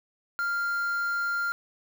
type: tone with quantisation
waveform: triangle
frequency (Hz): 1396.9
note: F6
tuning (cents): 0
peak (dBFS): -24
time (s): 0.39-1.52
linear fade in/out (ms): 0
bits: 7
effects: none